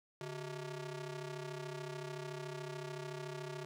sawtooth ring-modulated tone, 257.7 Hz, C4, 26 cents flat, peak -35 dBFS, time 0.21-3.65 s, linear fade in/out 2 ms, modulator 112 Hz, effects low-pass 8000 Hz 12 dB/octave + 12-bit

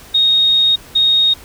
sine tone pair in turn, 3729 / 3729 Hz, A#7 / A#7, 0 / 0 cents, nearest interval unison, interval 0 cents, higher neither, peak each -9 dBFS, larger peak neither, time 0.14-0.76 / 0.95-1.34 s, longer first, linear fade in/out 10 ms, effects pink hiss -39 dBFS RMS until 1.44 s

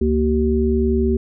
sine tone cluster, 70.6 / 231.3 / 381.7 Hz, C#2 / A#3 / G4, +32 / -13 / -46 cents, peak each -19 dBFS, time 0.01-1.17 s, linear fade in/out 5 ms, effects none

